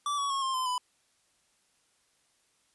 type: tone with pitch steps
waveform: square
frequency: 1160 / 1125.7 / 1092.4 / 1060 / 1028.7 / 998.2 Hz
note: D6 / C#6 / C#6 / C6 / C6 / B5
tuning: -22 / +26 / -26 / +22 / -30 / +18 cents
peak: -29 dBFS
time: 0.06-0.78 s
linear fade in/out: 2 ms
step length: 120 ms
effects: white hiss -70 dBFS RMS until 2.74 s + resampled to 24000 Hz